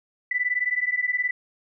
sine beating tone pair, 1975.5 / 1994.5 Hz, B6 / B6, 0 / +17 cents, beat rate 19 Hz, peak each -25 dBFS, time 0.31-1.31 s, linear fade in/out 5 ms, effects none

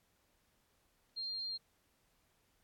sine tone, 4198 Hz, C8, 5 cents sharp, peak -38 dBFS, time 1.16-1.58 s, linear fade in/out 20 ms, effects pink hiss -75 dBFS RMS until 2.63 s + AAC 64 kbps

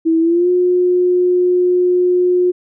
sine tone with pitch glide, 326 to 359.6 Hz, E4 to F#4, -19 to -49 cents, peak -10 dBFS, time 0.05-2.52 s, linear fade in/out 20 ms, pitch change +170 cents, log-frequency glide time 0.2-0.49 s, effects none

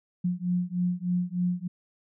sine beating tone pair, 176.8 / 180.1 Hz, F3 / F#3, +22 / -46 cents, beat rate 3.3 Hz, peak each -28 dBFS, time 0.24-1.68 s, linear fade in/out 10 ms, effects none

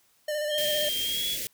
square tone with vibrato, 600 Hz, D5, 37 cents sharp, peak -28 dBFS, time 0.28-0.89 s, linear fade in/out 5 ms, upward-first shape square, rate 15 Hz, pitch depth 22 cents each way
sine tone with pitch glide, 3194 to 3370 Hz, G7 to G#7, +32 to +25 cents, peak -28 dBFS, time 0.49-1.38 s, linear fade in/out 50 ms, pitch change +93 cents, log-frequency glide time 1.03-1.26 s
white band-stop noise, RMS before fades -33 dBFS, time 0.58-1.47 s, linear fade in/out 0 ms, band 590 to 1800 Hz, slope 48 dB/octave
effects white hiss -65 dBFS RMS until 1.53 s

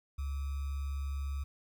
sine tone with sample-and-hold, 69.7 Hz, C#2, 10 cents sharp, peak -33 dBFS, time 0.18-1.44 s, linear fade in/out 10 ms, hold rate 1225 Hz, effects none

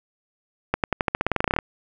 accelerating click train, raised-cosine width 0.5 ms, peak -5 dBFS, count 17, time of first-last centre 0.74-1.588 s, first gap 98 ms, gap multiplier 0.91, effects none

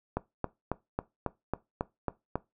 click train, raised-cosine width 1 ms, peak -15 dBFS, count 9, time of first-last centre 0.17-2.356 s, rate 3.66 Hz, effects noise-tail reverb RT60 0.2 s tail -19 dB re dry

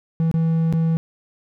triangle tone with dropouts, 163.2 Hz, E3, 17 cents flat, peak -14 dBFS, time 0.2-0.97 s, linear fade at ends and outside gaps 0 ms, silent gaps 0.314-0.341 / 0.726-0.736 s, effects none

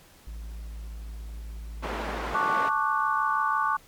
triangle tone, 55 Hz, A1, in tune, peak -33 dBFS, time 0.27-2.34 s, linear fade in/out 0 ms
white band-pass noise, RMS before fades -33 dBFS, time 1.82-2.7 s, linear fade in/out 20 ms, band 190 to 1200 Hz, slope 12 dB/octave
sine chord, D major seventh, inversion second, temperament equal, 880 / 1108.7 / 1174.7 / 1480 Hz, A5 / C#6 / D6 / F#6, 0 / 0 / 0 / 0 cents, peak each -29 / -27 / -27 / -30 dBFS, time 2.34-3.77 s, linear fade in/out 10 ms
effects pink hiss -55 dBFS RMS until 3.87 s + MP3 96 kbps

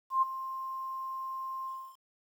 sine tone with ADSR envelope, 1055 Hz, C6, 14 cents sharp, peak -21 dBFS, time 0.1-1.97 s, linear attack 120 ms, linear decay 18 ms, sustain -14 dB, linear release 300 ms, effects 10-bit

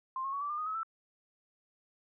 sine tone with pitch steps, 1049 / 1084.7 / 1121.7 / 1159.9 / 1199.4 / 1240.3 / 1282.5 / 1326.2 Hz, C6 / C#6 / C#6 / D6 / D6 / D#6 / E6 / E6, +4 / -38 / +20 / -22 / +36 / -6 / -48 / +10 cents, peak -33 dBFS, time 0.16-0.832 s, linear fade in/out 2 ms, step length 84 ms, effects none

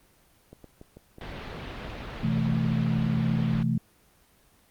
clicks, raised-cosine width 2 ms, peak -31 dBFS, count 10, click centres 0.53 / 0.643 / 0.814 / 0.97 / 1.184 / 1.265 / 1.398 / 1.586 / 1.717 / 1.851 s
pink low-pass noise, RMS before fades -38 dBFS, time 1.21-3.63 s, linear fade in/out 2 ms, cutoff 3800 Hz, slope 24 dB/octave
sine chord, A minor, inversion first, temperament equal with one note detuned, 128.05 / 164.81 / 220 Hz, C3 / E3 / A3, -37 / 0 / 0 cents, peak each -27 dBFS, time 2.23-3.78 s, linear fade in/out 5 ms
effects pink hiss -61 dBFS RMS until 4.7 s + Opus 24 kbps

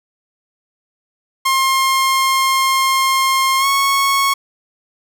sawtooth tone with pitch glide, 1065 to 1101.3 Hz, C6 to C#6, +30 to -12 cents, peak -9 dBFS, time 1.45-4.34 s, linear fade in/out 10 ms, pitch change +58 cents, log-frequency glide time 3.59-3.66 s, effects none

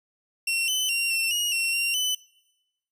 sawtooth tone with pitch steps, 2724 / 3031 / 2757 / 2704 / 2882 / 2723 / 2760 / 3008 Hz, F7 / F#7 / F7 / E7 / F#7 / F7 / F7 / F#7, -44 / +41 / -23 / +43 / -46 / -44 / -21 / +28 cents, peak -20 dBFS, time 0.47-2.15 s, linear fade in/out 5 ms, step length 210 ms, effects noise-tail reverb RT60 1.0 s tail -24 dB re dry + resampled to 32000 Hz

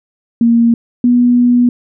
sine tone pair in turn, 233.1 / 243.8 Hz, A#3 / B3, 0 / -22 cents, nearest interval minor second, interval 78 cents, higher second, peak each -6 dBFS, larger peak neither, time 0.41-0.74 / 1.04-1.69 s, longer second, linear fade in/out 2 ms, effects none

